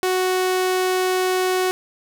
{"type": "tone", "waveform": "sawtooth", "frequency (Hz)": 370, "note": "F#4", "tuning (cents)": 0, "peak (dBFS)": -14, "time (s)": [0.03, 1.71], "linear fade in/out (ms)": 0, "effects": []}